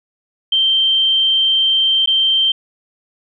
sine tone with dropouts, 3136 Hz, G7, in tune, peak -11 dBFS, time 0.52-2.52 s, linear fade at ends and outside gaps 5 ms, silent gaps 2.06-2.073 s, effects none

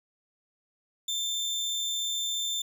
30% pulse tone, 3563 Hz, A7, 21 cents sharp, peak -26 dBFS, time 1.08-2.62 s, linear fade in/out 5 ms, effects none

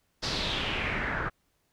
pink noise with low-pass filter sweep, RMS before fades -31 dBFS, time 0.22-1.3 s, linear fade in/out 20 ms, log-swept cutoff 5000 to 1400 Hz, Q 3.9, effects pink hiss -73 dBFS RMS until 1.72 s

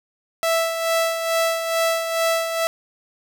sawtooth tone with tremolo, 659.3 Hz, E5, in tune, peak -13 dBFS, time 0.43-2.67 s, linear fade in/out 0 ms, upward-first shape sine, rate 2.3 Hz, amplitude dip 55%, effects none

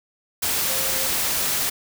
sine tone in noise, 530 Hz, C5, 22 cents sharp, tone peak -34 dBFS, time 0.68-1.08 s, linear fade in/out 10 ms, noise white, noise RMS -23 dBFS, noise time 0.42-1.7 s, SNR -14 dB, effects none

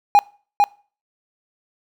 triangle tone with echo, 819 Hz, G#5, 24 cents flat, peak -6 dBFS, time 0.15-0.19 s, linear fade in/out 0 ms, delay 450 ms, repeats 1, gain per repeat -3 dB, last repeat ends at 0.64 s, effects noise-tail reverb RT60 0.4 s tail -24 dB re dry

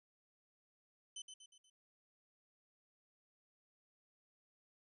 20% pulse tone with echo, 3042 Hz, F#7, 47 cents sharp, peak -40 dBFS, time 1.16-1.22 s, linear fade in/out 5 ms, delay 120 ms, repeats 4, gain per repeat -6 dB, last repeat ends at 1.7 s, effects resampled to 24000 Hz

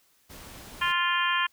pink noise, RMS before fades -45 dBFS, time 0.29-0.93 s, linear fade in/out 20 ms
harmonic tone, 349.2 Hz, F4, in tune, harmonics 3 / 4 / 5 / 6 / 7 / 8 / 9, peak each -27 / -32 / -28 / -39 / -33 / -34 / -32 dBFS, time 0.81-1.47 s, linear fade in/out 10 ms
effects white hiss -65 dBFS RMS until 1.52 s

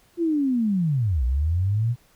sine linear two-way sweep, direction down then up, 349.2 to 58.6 to 123.2 Hz, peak -19 dBFS, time 0.17-1.96 s, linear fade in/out 50 ms, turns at 1.24 s, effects pink hiss -59 dBFS RMS until 2.15 s

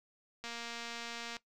click train, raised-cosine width 0.2 ms, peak -26 dBFS, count 218, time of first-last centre 0.44-1.367 s, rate 234 Hz, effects noise-tail reverb RT60 0.1 s tail -17 dB re dry

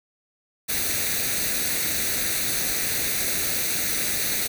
white noise with comb filter, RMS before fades -25 dBFS, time 0.68-4.48 s, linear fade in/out 20 ms, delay 0.48 ms, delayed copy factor +0.65, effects none

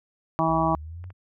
harmonic tone, 162.1 Hz, E3, 29 cents flat, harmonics 1 / 2 / 4 / 5 / 6 / 7, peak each -27 / -27 / -27 / -27 / -27 / -27 dBFS, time 0.39-0.75 s, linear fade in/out 0 ms
sine exponential sweep, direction up, 59.3 to 95.6 Hz, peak -35 dBFS, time 0.46-1.13 s, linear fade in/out 50 ms
clicks, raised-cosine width 0.5 ms, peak -34 dBFS, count 2, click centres 1.041 / 1.104 s
effects none

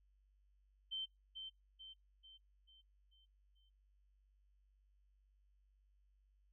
sine tone with echo, 3103 Hz, G7, 18 cents flat, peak -40 dBFS, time 0.91-1.06 s, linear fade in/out 20 ms, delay 440 ms, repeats 6, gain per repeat -6 dB, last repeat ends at 3.7 s, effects noise-tail reverb RT60 0.2 s tail -26 dB re dry + added 49 Hz sine -70 dBFS peak until 6.52 s

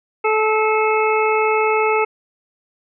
harmonic tone, 434.3 Hz, A4, 23 cents flat, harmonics 1 / 2 / 3 / 5 / 6, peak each -17 / -20 / -22 / -24 / -25 dBFS, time 0.24-2.05 s, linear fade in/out 10 ms, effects none

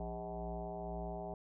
sine tone with frequency modulation, 403.5 Hz, G#4, 50 cents flat, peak -39 dBFS, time 0-1.34 s, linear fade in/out 2 ms, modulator 115 Hz, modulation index 3.5, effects none

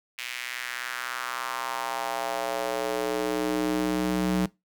square tone with high-pass filter sweep, 61.74 Hz, B1, in tune, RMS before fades -29 dBFS, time 0.18-4.46 s, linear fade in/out 5 ms, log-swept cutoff 2400 to 190 Hz, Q 2.4, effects noise-tail reverb RT60 0.2 s tail -21 dB re dry

